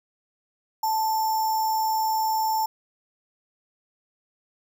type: tone with sample-and-hold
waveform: sine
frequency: 880 Hz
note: A5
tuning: in tune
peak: -21 dBFS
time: 0.83-2.66 s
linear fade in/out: 5 ms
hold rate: 6300 Hz
effects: none